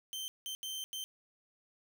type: tone bursts at uneven times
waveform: sawtooth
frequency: 3112 Hz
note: G7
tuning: 13 cents flat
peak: -35 dBFS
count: 4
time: 0.13-0.28 / 0.46-0.55 / 0.63-0.84 / 0.93-1.04 s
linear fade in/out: 0 ms
effects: 12-bit